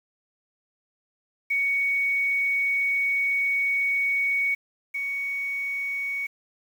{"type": "tone pair in turn", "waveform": "sine", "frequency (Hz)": [2233, 2233], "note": ["C#7", "C#7"], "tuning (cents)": [12, 12], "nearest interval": "unison", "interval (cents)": 0, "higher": "neither", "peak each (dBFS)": [-21, -26], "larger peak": "first", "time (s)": [[1.5, 4.55], [4.94, 6.27]], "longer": "first", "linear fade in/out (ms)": 10, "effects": ["8-bit"]}